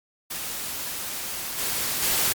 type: noise with level steps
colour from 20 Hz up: white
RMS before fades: -32 / -27 / -23 dBFS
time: 0.3-2.33 s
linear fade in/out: 10 ms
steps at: 1.58 / 2.02 s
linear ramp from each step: 10 ms
effects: Opus 48 kbps